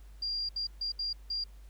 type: tone bursts at uneven times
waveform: sine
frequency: 4782 Hz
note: D8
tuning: 30 cents sharp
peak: -31 dBFS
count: 5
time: 0.22-0.49 / 0.56-0.67 / 0.81-0.92 / 0.99-1.13 / 1.3-1.44 s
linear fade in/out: 5 ms
effects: added 50 Hz sine -48 dBFS peak until 1.69 s + pink hiss -65 dBFS RMS until 1.69 s